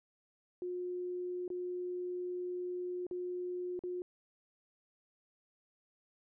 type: tone with dropouts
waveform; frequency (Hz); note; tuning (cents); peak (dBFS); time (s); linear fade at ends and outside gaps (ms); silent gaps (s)
sine; 359; F4; +48; -36; 0.62-4.02; 1; 1.479-1.502 / 3.067-3.111 / 3.792-3.837
effects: none